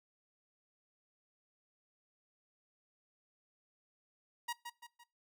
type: tone with echo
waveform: sawtooth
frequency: 951 Hz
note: A#5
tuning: 34 cents sharp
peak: -32 dBFS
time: 4.48-4.53 s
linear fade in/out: 10 ms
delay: 170 ms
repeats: 3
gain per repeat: -7 dB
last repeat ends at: 5.04 s
effects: noise-tail reverb RT60 0.3 s tail -21 dB re dry